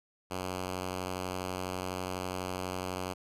5% pulse tone, 92.1 Hz, F#2, 7 cents flat, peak -23 dBFS, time 0.3-3.14 s, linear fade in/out 20 ms, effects resampled to 32000 Hz

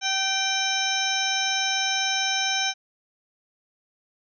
harmonic tone with a mistuned harmonic, 773 Hz, G5, 24 cents flat, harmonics 1 / 2 / 3 / 4 / 5 / 7 / 8, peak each -30 / -30 / -30 / -30 / -30 / -30 / -30 dBFS, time 0.01-2.74 s, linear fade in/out 50 ms, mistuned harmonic 3, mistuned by +38 cents, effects none

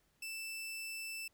sawtooth tone, 2650 Hz, E7, 9 cents sharp, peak -38 dBFS, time 0.22-1.28 s, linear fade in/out 5 ms, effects pink hiss -75 dBFS RMS until 1.33 s

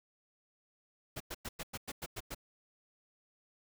pink noise bursts, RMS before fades -41 dBFS, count 9, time 1.16-2.348 s, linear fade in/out 10 ms, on 44 ms, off 99 ms, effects none

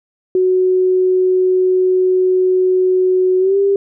sine tone with pitch glide, 370 to 396.6 Hz, F#4 to G4, 0 to +20 cents, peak -10 dBFS, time 0.35-3.76 s, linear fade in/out 2 ms, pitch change +120 cents, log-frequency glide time 3.39-3.57 s, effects none

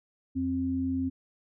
sine tone pair together, 88 / 263.7 Hz, F2 / C4, +14 / +14 cents, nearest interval octave + perfect fifth, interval 1900 cents, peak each -35 / -27 dBFS, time 0.35-1.1 s, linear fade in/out 20 ms, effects none

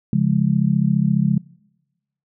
sine chord, Db major, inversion none, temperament just, 138.59 / 173.24 / 207.9 Hz, Db3 / F3 / Ab3, 0 / -14 / +2 cents, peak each -19 dBFS, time 0.13-1.38 s, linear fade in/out 2 ms, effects noise-tail reverb RT60 1.0 s tail -25 dB re dry

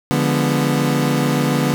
30% pulse chord, D diminished seventh, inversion none, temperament equal with one note detuned, 146.83 / 173.81 / 207.7 / 246.9 Hz, D3 / F3 / Ab3 / Cb4, 0 / -8 / 0 / 0 cents, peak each -16 / -21 / -22 / -17 dBFS, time 0.11-1.74 s, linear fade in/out 0 ms, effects none

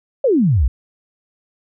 sine exponential sweep, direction down, 587 to 53.4 Hz, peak -11 dBFS, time 0.24-0.68 s, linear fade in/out 5 ms, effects none

